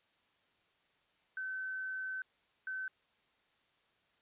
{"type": "tone bursts at uneven times", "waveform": "sine", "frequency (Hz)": 1529, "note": "G6", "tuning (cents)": -44, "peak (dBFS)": -37, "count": 2, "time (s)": [[1.37, 2.22], [2.67, 2.88]], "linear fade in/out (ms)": 2, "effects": ["white hiss -73 dBFS RMS until 4.21 s", "resampled to 8000 Hz"]}